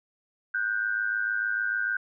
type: tone pair together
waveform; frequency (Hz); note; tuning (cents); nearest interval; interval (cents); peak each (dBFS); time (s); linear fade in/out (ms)
sine; 1461.3 / 1568; F#6 / G6; -22 / 0; minor second; 122; -28; 0.54-1.97; 5
effects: none